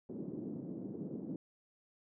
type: band-pass noise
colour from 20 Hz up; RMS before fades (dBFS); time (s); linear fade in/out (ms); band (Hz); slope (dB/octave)
white; -43; 0.09-1.36; 2; 150 to 340; 24
effects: none